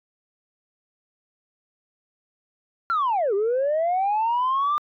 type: linear two-way sweep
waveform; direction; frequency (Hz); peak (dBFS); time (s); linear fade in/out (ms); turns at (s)
sine; down then up; 1396.9 to 384.3 to 1207; -18; 2.9-4.78; 0; 3.34
effects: tanh soft clip ceiling -17 dBFS